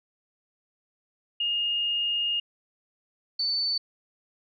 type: tone pair in turn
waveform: sine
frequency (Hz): 2842 / 4511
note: F7 / C#8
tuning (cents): +30 / +29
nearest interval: minor sixth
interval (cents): 799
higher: second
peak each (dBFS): -24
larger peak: neither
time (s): 1.4-2.4 / 3.39-3.78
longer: first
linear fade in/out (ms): 5
effects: none